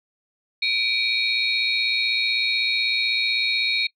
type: tone cluster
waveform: sine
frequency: 2301 / 2417 / 3793 / 4273 Hz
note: D7 / D7 / A#7 / C8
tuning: -36 / +49 / +29 / +36 cents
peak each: -25 dBFS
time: 0.62-3.87 s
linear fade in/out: 5 ms
effects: noise-tail reverb RT60 0.1 s tail -22 dB re dry + tanh soft clip ceiling -9 dBFS